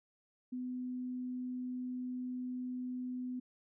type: tone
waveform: sine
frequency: 251.3 Hz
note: B3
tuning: 30 cents sharp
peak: -37 dBFS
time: 0.52-3.4 s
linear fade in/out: 10 ms
effects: none